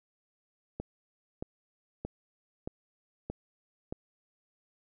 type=click train; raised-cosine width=2 ms; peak=-22 dBFS; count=6; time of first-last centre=0.8-3.925 s; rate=1.6 Hz; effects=none